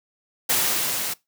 white noise with level ramp, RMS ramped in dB -20 to -28 dBFS, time 0.49-1.14 s, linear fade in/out 10 ms, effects noise-tail reverb RT60 0.2 s tail -22 dB re dry + high-pass 100 Hz 12 dB/octave

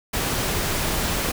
pink noise, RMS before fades -24 dBFS, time 0.13-1.32 s, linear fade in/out 10 ms, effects none

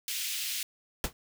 pink high-pass noise, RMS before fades -34 dBFS, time 0.08-0.63 s, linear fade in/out 2 ms, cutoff 2400 Hz, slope 24 dB/octave
pink noise with exponential decay, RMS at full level -25 dBFS, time 1.04-1.13 s, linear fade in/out 1 ms, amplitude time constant 19 ms
effects none

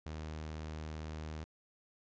sawtooth tone, 77.78 Hz, D#2, in tune, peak -37 dBFS, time 0.06-1.44 s, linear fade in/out 0 ms, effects resampled to 16000 Hz

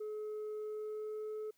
sine tone with pitch glide, 426.5 to 430 Hz, G#4 to A4, +46 to -40 cents, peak -36 dBFS, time 0-1.51 s, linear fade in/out 10 ms, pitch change +14 cents, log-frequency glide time 0.55-1.35 s, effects tanh soft clip ceiling -38 dBFS + white hiss -75 dBFS RMS until 1.57 s

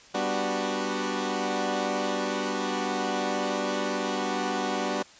15% pulse chord, G major seventh, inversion none, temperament equal, 196 / 246.9 / 293.7 / 370 Hz, G3 / B3 / D4 / F#4, 0 / 0 / 0 / 0 cents, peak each -26 dBFS, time 0.14-5.03 s, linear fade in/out 10 ms, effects white hiss -52 dBFS RMS until 5.19 s + resampled to 16000 Hz

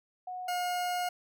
sine / 40% pulse tone pair in turn, 732 / 716.1 Hz, F#5 / F5, -19 / +43 cents, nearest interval unison, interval 38 cents, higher first, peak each -36 / -29 dBFS, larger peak second, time 0.27-0.48 / 0.48-1.09 s, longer second, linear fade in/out 5 ms, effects none

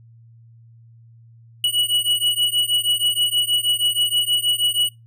square beating tone pair, 2928 / 2934.3 Hz, F#7 / F#7, -19 / -15 cents, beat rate 6.3 Hz, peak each -21 dBFS, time 1.64-4.89 s, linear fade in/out 2 ms, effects noise-tail reverb RT60 0.2 s tail -22 dB re dry + added 115 Hz sine -45 dBFS peak until 5.06 s

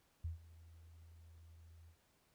sine tone with ADSR envelope, 82.41 Hz, E2, in tune, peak -37 dBFS, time 0.24-1.97 s, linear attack 8 ms, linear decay 130 ms, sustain -20 dB, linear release 91 ms, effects pink hiss -75 dBFS RMS until 2.34 s

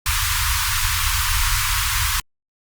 pink band-stop noise, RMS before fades -20 dBFS, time 0.06-2.2 s, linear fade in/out 2 ms, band 110 to 940 Hz, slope 96 dB/octave, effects Opus 48 kbps

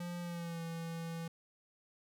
square tone with pitch glide, 174.6 to 165.95 Hz, F3 to E3, 0 to +12 cents, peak -40 dBFS, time 0-1.28 s, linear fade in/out 5 ms, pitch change -88 cents, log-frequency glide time 0.21-0.62 s, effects none

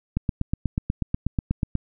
click train, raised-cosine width 5 ms, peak -10 dBFS, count 14, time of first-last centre 0.17-1.753 s, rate 8.21 Hz, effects none

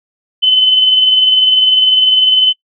sine tone with tremolo, 3038 Hz, F#7, 45 cents sharp, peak -4 dBFS, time 0.42-2.53 s, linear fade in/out 20 ms, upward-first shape sine, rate 20 Hz, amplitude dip 40%, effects noise-tail reverb RT60 0.1 s tail -19 dB re dry

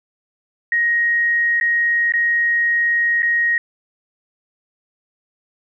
sine tone with dropouts, 1879 Hz, A#6, 13 cents sharp, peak -14 dBFS, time 0.72-3.58 s, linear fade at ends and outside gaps 2 ms, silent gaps 1.6-1.611 / 2.122-2.137 / 3.222-3.229 s, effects none

